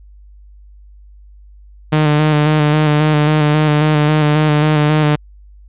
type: tone with vibrato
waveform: sawtooth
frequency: 151.4 Hz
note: D#3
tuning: 47 cents flat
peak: -6 dBFS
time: 1.92-5.16 s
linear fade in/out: 10 ms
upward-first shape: square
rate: 3.7 Hz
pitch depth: 26 cents each way
effects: added 50 Hz sine -38 dBFS peak until 5.68 s + resampled to 8000 Hz